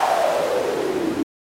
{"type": "noise with band-pass filter sweep", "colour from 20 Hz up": "white", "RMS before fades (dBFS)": -21, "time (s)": [0, 1.23], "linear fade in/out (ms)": 5, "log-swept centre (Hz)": [790, 290], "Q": 8.2, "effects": ["AAC 48 kbps"]}